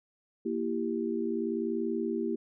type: chord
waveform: sine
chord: E diminished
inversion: second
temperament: equal with one note detuned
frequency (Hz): 233.1 / 331.3 / 392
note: Bb3 / E4 / G4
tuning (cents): 0 / +9 / 0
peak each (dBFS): -33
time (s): 0.45-2.36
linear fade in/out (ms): 10
effects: none